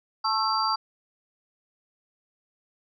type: tone cluster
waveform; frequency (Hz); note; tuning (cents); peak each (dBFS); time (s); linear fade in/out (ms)
sine; 872 / 1089 / 1330 / 4710; A5 / C#6 / E6 / D8; -16 / -31 / +15 / +4; -28; 0.24-0.76; 10
effects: none